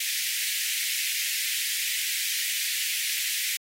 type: high-pass noise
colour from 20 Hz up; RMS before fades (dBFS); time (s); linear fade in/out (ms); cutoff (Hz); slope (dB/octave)
pink; -29; 0-3.57; 5; 1900; 48
effects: AAC 48 kbps